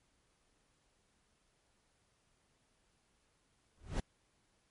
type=noise with exponential growth; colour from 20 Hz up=brown; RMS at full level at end=-29 dBFS; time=3.77-4 s; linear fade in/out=5 ms; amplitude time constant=48 ms; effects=pink hiss -75 dBFS RMS until 4.7 s + MP3 48 kbps